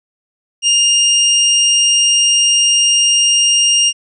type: tone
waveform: 25% pulse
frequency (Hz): 2820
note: F7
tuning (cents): +16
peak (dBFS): -5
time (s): 0.62-3.93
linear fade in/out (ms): 50
effects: resampled to 24000 Hz